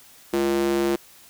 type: tone with high-pass filter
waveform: square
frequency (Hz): 69.3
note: C#2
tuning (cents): 0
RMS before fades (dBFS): -22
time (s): 0.33-0.96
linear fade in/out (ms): 5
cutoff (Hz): 310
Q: 3.9
effects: white hiss -50 dBFS RMS until 1.29 s